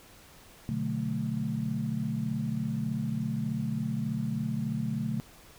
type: chord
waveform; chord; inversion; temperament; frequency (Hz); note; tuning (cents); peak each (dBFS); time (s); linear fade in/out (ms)
sine; B minor seventh; none; equal; 123.47 / 146.83 / 185 / 220; B2 / D3 / F#3 / A3; 0 / 0 / 0 / 0; -35 / -34 / -37 / -32; 0.69-5.2; 0
effects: pink hiss -54 dBFS RMS until 5.58 s